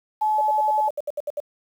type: tone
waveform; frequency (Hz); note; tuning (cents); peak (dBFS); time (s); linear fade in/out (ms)
sine; 858; A5; -44; -18; 0.21-0.89; 10
type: tone bursts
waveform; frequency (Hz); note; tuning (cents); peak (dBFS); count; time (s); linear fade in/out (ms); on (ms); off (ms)
sine; 587.3; D5; 0; -23; 11; 0.38-1.402; 5; 32; 67
effects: 8-bit